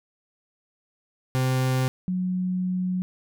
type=tone pair in turn; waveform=40% pulse / sine; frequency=129.5 / 183.14 Hz; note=C3 / F#3; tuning=-17 / -17 cents; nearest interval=tritone; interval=600 cents; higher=second; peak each=-20 / -23 dBFS; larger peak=first; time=1.35-1.88 / 2.08-3.02 s; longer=second; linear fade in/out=0 ms; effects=none